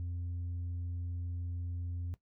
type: tone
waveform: sine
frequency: 87.31 Hz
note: F2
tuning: in tune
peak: -33 dBFS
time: 0-2.14 s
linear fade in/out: 0 ms
effects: noise-tail reverb RT60 0.1 s tail -18 dB re dry + tanh soft clip ceiling -34 dBFS